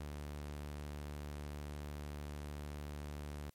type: tone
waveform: sawtooth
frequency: 73.42 Hz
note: D2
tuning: in tune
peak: -39 dBFS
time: 0-3.5 s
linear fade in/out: 5 ms
effects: white hiss -75 dBFS RMS until 3.54 s + MP3 64 kbps